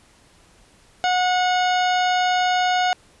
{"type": "harmonic tone", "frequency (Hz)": 729, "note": "F#5", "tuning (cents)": -26, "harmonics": [1, 2, 3, 4, 5, 6, 7, 9], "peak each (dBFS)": [-18, -25, -30, -29, -32, -36, -37, -37], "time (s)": [1.04, 2.93], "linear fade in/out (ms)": 0, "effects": ["pink hiss -54 dBFS RMS until 3.2 s", "resampled to 24000 Hz"]}